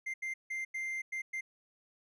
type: tone bursts at uneven times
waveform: triangle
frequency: 2093 Hz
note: C7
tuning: in tune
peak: -33 dBFS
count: 6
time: 0.06-0.14 / 0.22-0.34 / 0.5-0.65 / 0.74-1.02 / 1.12-1.22 / 1.33-1.41 s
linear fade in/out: 10 ms
effects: resampled to 32000 Hz